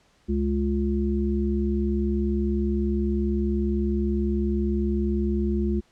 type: harmonic tone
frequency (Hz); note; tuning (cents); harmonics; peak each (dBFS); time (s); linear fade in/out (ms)
70; C#2; +18; 1 / 3 / 5; -25 / -25 / -28; 0.28-5.81; 20
effects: pink hiss -62 dBFS RMS until 5.91 s + low-pass 7000 Hz 12 dB/octave